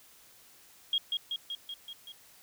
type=tone with echo; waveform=sine; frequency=3264 Hz; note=G#7; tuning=31 cents flat; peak=-25 dBFS; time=0.93-0.98 s; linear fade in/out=2 ms; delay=190 ms; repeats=6; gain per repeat=-3 dB; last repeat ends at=2.12 s; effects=white hiss -58 dBFS RMS until 2.42 s